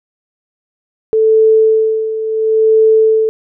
sine tone with tremolo, 440 Hz, A4, in tune, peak -5 dBFS, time 1.13-3.29 s, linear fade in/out 0 ms, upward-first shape sine, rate 0.72 Hz, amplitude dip 70%, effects none

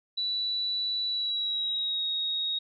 sine tone with pitch glide, 3951 to 3764 Hz, B7 to A#7, 0 to +16 cents, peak -27 dBFS, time 0.17-2.59 s, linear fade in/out 10 ms, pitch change -84 cents, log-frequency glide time 1.07-2.05 s, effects none

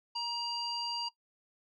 square tone with low-pass filter, 946 Hz, A#5, 25 cents sharp, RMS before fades -36 dBFS, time 0.15-1.09 s, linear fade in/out 10 ms, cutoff 4500 Hz, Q 7.7, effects noise-tail reverb RT60 0.1 s tail -18 dB re dry

